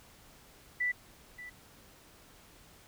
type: tone with echo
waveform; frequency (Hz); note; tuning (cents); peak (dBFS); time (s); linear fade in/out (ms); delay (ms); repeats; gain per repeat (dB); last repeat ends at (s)
sine; 1975.5; B6; 0; -28; 0.8-0.92; 10; 580; 1; -15; 1.5
effects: pink hiss -58 dBFS RMS until 2.87 s